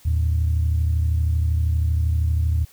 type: tone pair together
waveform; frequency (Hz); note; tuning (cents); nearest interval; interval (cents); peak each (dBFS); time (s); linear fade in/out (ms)
sine; 78.98 / 111.7; D#2 / A2; +26 / +27; tritone; 601; -17 / -24; 0.05-2.65; 10
effects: tanh soft clip ceiling -11 dBFS + white hiss -52 dBFS RMS until 2.72 s